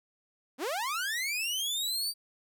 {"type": "linear sweep", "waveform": "sawtooth", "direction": "up", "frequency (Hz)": [227.2, 4699], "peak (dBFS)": -27, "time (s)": [0.58, 2.14], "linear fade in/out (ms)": 50, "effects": []}